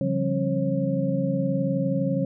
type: tone cluster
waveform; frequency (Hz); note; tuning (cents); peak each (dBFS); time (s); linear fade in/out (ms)
sine; 140.4 / 172.8 / 192.2 / 270.5 / 541; C#3 / F3 / G3 / C#4 / C#5; +22 / -18 / -34 / -42 / -42; -28; 0.01-2.25; 2
effects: none